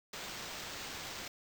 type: noise with sample-and-hold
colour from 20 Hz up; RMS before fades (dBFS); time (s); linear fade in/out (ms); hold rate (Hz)
violet; -44; 0.13-1.28; 5; 11025
effects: none